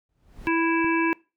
brown noise with exponential growth, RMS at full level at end -35 dBFS, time 0.09-0.48 s, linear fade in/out 2 ms, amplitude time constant 83 ms
harmonic tone, 330 Hz, E4, 2 cents sharp, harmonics 1 / 3 / 5 / 7 / 8, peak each -22 / -27 / -29 / -30 / -31 dBFS, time 0.47-1.13 s, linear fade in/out 0 ms
click, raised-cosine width 3 ms, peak -26 dBFS, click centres 0.845 s
effects noise-tail reverb RT60 0.3 s tail -24 dB re dry

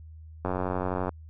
click train, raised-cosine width 1 ms, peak -15 dBFS, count 60, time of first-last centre 0.45-1.092 s, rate 91.9 Hz, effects added 79 Hz sine -43 dBFS peak until 1.29 s

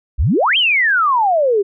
sine exponential two-way sweep, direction up then down, 50.6 to 3242 to 382.2 Hz, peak -11 dBFS, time 0.18-1.63 s, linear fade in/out 20 ms, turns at 0.57 s, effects none

